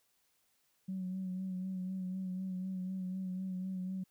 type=tone with vibrato; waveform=sine; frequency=186.4 Hz; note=F#3; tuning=13 cents sharp; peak=-35 dBFS; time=0.88-4.04 s; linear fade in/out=10 ms; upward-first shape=sine; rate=4 Hz; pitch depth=32 cents each way; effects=tanh soft clip ceiling -31 dBFS + white hiss -75 dBFS RMS until 4.1 s